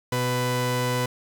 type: tone pair together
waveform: sawtooth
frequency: 124.4 / 497.6 Hz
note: B2 / B4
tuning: +13 / +13 cents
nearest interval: 2 octaves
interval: 2400 cents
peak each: -21 dBFS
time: 0.12-1.06 s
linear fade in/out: 5 ms
effects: none